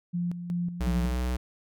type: tone with tremolo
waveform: sine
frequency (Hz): 174.61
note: F3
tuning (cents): 0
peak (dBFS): -26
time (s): 0.13-1.15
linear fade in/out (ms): 20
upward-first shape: square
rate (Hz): 2.7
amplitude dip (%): 60
type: tone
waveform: square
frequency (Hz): 62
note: B1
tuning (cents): +7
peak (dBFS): -27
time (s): 0.8-1.37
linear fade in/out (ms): 10
effects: none